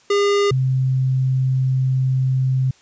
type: tone pair in turn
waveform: square / sine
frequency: 405.1 / 130.73 Hz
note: G#4 / C3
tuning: -43 / -1 cents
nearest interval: octave + minor sixth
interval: 1958 cents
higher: first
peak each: -15 dBFS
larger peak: neither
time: 0.1-0.51 / 0.51-2.71 s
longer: second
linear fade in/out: 5 ms
effects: white hiss -53 dBFS RMS until 2.81 s + resampled to 16000 Hz